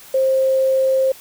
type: tone with quantisation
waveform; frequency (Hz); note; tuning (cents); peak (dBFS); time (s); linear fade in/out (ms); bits
sine; 529; C5; +19; -13; 0.14-1.12; 5; 7
effects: white hiss -42 dBFS RMS until 1.2 s